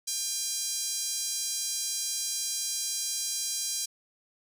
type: tone with high-pass filter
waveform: 5% pulse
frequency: 803 Hz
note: G5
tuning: 41 cents sharp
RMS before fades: -32 dBFS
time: 0.07-3.86 s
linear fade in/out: 10 ms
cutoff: 5200 Hz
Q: 1.4
effects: none